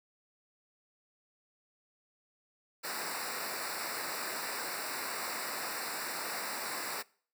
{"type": "noise with comb filter", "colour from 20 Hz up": "pink", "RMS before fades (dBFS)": -38, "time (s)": [2.83, 7.03], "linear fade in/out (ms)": 20, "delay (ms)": 0.31, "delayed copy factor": -1, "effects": ["noise-tail reverb RT60 0.5 s tail -24 dB re dry", "high-pass 200 Hz 12 dB/octave"]}